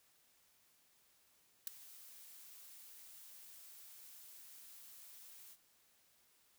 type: noise with ADSR envelope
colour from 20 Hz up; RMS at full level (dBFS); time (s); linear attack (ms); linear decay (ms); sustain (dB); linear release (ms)
blue; -36; 1.67-5.57; 3; 7; -21; 50
effects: white hiss -72 dBFS RMS until 6.58 s